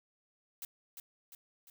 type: noise with echo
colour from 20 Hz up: blue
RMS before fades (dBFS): -42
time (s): 0.62-0.65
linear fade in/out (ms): 2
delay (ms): 350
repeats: 3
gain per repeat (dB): -5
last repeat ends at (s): 1.7
effects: none